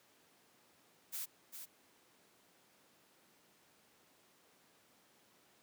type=noise with echo; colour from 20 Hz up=blue; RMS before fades=-42 dBFS; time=1.12-1.26 s; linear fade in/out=20 ms; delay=400 ms; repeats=1; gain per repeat=-7 dB; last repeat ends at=1.66 s; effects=pink hiss -68 dBFS RMS until 5.62 s + high-pass 200 Hz 12 dB/octave